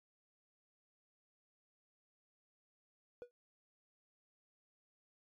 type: tone with exponential decay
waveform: triangle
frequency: 486.7 Hz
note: B4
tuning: 25 cents flat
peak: -40 dBFS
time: 3.22-3.31 s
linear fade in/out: 0 ms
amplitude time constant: 19 ms
effects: MP3 96 kbps